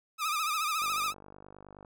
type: tone with vibrato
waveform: sawtooth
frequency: 1244.5 Hz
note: D#6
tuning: in tune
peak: -25 dBFS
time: 0.18-1.14 s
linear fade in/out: 50 ms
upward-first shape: sine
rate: 14 Hz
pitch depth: 89 cents each way
type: click train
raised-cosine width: 1 ms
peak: -35 dBFS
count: 52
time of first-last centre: 0.82-1.848 s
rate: 49.6 Hz
effects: none